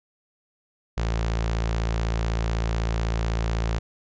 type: tone with notch filter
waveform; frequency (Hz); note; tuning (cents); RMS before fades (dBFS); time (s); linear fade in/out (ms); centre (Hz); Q
sawtooth; 56; A1; +31; -25; 0.97-3.79; 10; 260; 1.9
effects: resampled to 16000 Hz